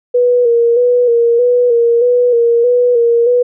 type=tone with vibrato; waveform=sine; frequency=479.3 Hz; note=A#4; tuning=48 cents sharp; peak=-7 dBFS; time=0.14-3.43 s; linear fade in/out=10 ms; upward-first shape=square; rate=1.6 Hz; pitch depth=39 cents each way; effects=none